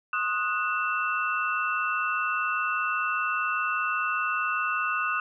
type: tone cluster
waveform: sine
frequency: 1071 / 1245 / 1470 / 2673 Hz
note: C6 / D#6 / F#6 / E7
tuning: +40 / +1 / -12 / +23 cents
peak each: -37 / -28 / -29 / -32 dBFS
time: 0.13-5.2 s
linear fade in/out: 2 ms
effects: none